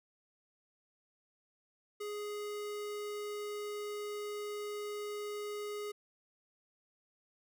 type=tone; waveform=square; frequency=415.7 Hz; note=G#4; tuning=2 cents sharp; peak=-39 dBFS; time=2-5.92 s; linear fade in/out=10 ms; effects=none